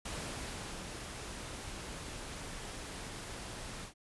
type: noise with ADSR envelope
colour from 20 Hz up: pink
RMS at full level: -40 dBFS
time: 0.05-3.94 s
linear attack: 6 ms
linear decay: 770 ms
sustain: -4 dB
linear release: 110 ms
effects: resampled to 24000 Hz